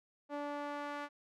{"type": "tone with band-pass filter sweep", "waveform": "sawtooth", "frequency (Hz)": 290, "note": "D4", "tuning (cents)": -22, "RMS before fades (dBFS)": -41, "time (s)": [0.29, 1.09], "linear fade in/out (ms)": 50, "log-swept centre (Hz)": [680, 1300], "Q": 1.1, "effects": []}